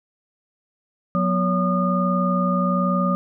sine tone cluster, 182.3 / 243.4 / 563 / 1220 Hz, F#3 / B3 / C#5 / D#6, -25 / -25 / +27 / -34 cents, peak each -20 / -27 / -26 / -23 dBFS, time 1.15-3.15 s, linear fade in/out 0 ms, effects none

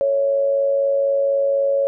sine tone with amplitude modulation, 554.4 Hz, C#5, in tune, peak -13 dBFS, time 0.01-1.87 s, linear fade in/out 0 ms, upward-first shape sine, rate 104 Hz, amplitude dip 45%, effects none

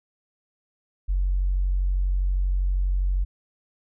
sine tone, 46.25 Hz, F#1, in tune, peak -19 dBFS, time 1.08-3.25 s, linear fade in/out 20 ms, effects tanh soft clip ceiling -15 dBFS

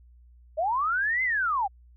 sine linear two-way sweep, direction up then down, 587.3 to 2093 to 734 Hz, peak -23 dBFS, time 0.57-1.68 s, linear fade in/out 20 ms, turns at 1.23 s, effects added 60 Hz sine -51 dBFS peak until 1.96 s

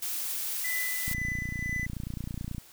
blue noise, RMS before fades -33 dBFS, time 0.02-1.14 s, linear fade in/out 5 ms
triangle tone with tremolo, 2000 Hz, B6, 21 cents sharp, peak -28 dBFS, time 0.64-1.86 s, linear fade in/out 5 ms, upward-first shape triangle, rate 2 Hz, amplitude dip 60%
click train, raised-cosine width 5 ms, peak -23 dBFS, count 45, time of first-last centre 1.08-2.582 s, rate 29.3 Hz
effects white hiss -54 dBFS RMS until 2.72 s

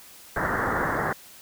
white low-pass noise, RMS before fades -26 dBFS, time 0.36-1.13 s, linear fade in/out 5 ms, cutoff 1900 Hz, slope 96 dB/octave, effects white hiss -48 dBFS RMS until 1.41 s

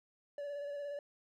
triangle tone with vibrato, 574 Hz, D5, 40 cents flat, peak -37 dBFS, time 0.38-0.99 s, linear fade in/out 2 ms, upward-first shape square, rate 17 Hz, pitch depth 19 cents each way, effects none

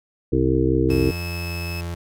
harmonic tone, 65 Hz, C2, 11 cents flat, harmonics 1 / 2 / 4 / 5 / 6 / 7, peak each -24 / -23 / -25 / -21 / -24 / -24 dBFS, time 0.32-1.11 s, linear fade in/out 10 ms
35% pulse tone with pitch glide, 86.8 to 85.56 Hz, F2 to F2, -10 to -35 cents, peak -25 dBFS, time 0.89-1.95 s, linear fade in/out 10 ms, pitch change -25 cents, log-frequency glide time 1.06-1.49 s
30% pulse tone, 2596 Hz, E7, 27 cents flat, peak -29 dBFS, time 0.9-1.81 s, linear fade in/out 5 ms
effects none

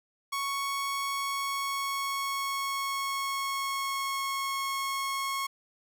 sawtooth tone with pitch glide, 1108.7 to 1092.8 Hz, C#6 to C#6, 0 to -25 cents, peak -26 dBFS, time 0.32-5.47 s, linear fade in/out 10 ms, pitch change -25 cents, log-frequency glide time 1.08-4.31 s, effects none

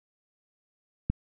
click, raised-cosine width 5 ms, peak -13 dBFS, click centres 1.1 s, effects none

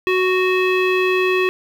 square tone with low-pass filter, 370 Hz, F#4, in tune, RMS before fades -17 dBFS, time 0.07-1.49 s, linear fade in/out 0 ms, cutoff 2700 Hz, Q 3.6, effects 7-bit

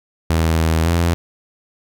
sawtooth tone with pitch steps, 81.3 / 80.8 / 84.8 Hz, E2 / E2 / E2, -23 / -34 / +50 cents, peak -10 dBFS, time 0.3-1.14 s, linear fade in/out 0 ms, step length 280 ms, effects none

